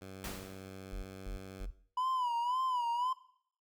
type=tone; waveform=10% pulse; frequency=95.5 Hz; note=G2; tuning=45 cents flat; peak=-38 dBFS; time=0.01-1.66 s; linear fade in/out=10 ms
type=noise with exponential decay; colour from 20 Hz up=pink; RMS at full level=-39 dBFS; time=0.24-0.84 s; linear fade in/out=1 ms; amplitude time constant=130 ms
type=tone bursts; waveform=sine; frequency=42.98 Hz; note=F1; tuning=27 cents flat; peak=-37 dBFS; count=3; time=0.92-1.71 s; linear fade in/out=10 ms; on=110 ms; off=230 ms
type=tone with vibrato; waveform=triangle; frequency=987.8 Hz; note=B5; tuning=in tune; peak=-29 dBFS; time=1.97-3.13 s; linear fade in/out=5 ms; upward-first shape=sine; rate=1.9 Hz; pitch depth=96 cents each way
effects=noise-tail reverb RT60 0.6 s tail -17 dB re dry